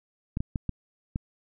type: clicks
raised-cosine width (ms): 5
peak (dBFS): -16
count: 5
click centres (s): 0.371 / 0.405 / 0.558 / 0.693 / 1.159
effects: none